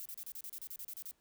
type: noise bursts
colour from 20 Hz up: violet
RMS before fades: -45 dBFS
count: 13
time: 0-1.111 s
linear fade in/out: 0 ms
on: 55 ms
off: 33 ms
effects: pink hiss -75 dBFS RMS until 1.2 s